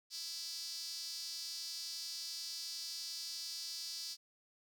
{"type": "tone with high-pass filter", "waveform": "sawtooth", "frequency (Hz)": 331.4, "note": "E4", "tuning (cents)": 9, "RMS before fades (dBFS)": -44, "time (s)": [0.1, 4.17], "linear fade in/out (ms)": 50, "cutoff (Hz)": 4800, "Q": 5.8, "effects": []}